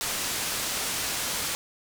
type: low-pass noise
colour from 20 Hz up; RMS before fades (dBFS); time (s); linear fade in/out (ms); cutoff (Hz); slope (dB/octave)
white; -30; 0.01-1.55; 0; 9600; 12
effects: none